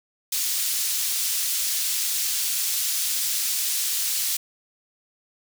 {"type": "high-pass noise", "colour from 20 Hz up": "pink", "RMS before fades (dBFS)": -25, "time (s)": [0.32, 4.37], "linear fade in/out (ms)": 5, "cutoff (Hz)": 4700, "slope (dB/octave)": 12, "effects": []}